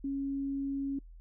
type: tone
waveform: sine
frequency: 275.6 Hz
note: C#4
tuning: 10 cents flat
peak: -31 dBFS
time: 0.04-0.99 s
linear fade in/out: 5 ms
effects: noise-tail reverb RT60 0.1 s tail -24 dB re dry + added 41 Hz sine -48 dBFS peak until 1.2 s